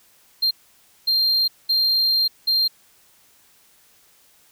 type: tone bursts at uneven times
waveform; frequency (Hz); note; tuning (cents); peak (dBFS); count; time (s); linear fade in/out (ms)
triangle; 4186; C8; 0; -15; 4; 0.42-0.51 / 1.07-1.48 / 1.69-2.28 / 2.47-2.68; 10
effects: white hiss -56 dBFS RMS until 4.51 s